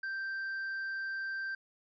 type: tone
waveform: triangle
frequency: 1568 Hz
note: G6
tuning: in tune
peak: -33 dBFS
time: 0.03-1.55 s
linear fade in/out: 5 ms
effects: resampled to 16000 Hz